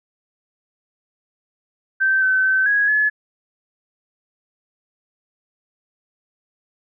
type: tone with pitch steps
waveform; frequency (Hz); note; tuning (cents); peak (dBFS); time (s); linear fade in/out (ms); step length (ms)
sine; 1553 / 1527 / 1537 / 1659 / 1709; G6 / G6 / G6 / G#6 / G#6; -17 / -46 / -35 / -2 / +49; -14; 2-3.1; 20; 220
effects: none